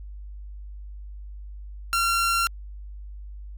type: tone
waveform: sawtooth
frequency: 1371 Hz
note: F6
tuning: 32 cents flat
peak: -17 dBFS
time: 1.93-2.47 s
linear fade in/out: 0 ms
effects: added 50 Hz sine -36 dBFS peak until 3.57 s + AAC 64 kbps